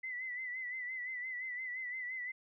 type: tone with vibrato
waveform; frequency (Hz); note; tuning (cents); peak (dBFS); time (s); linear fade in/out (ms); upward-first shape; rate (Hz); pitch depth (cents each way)
sine; 2009; B6; +29; -38; 0.03-2.32; 10; sine; 5.8; 56
effects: none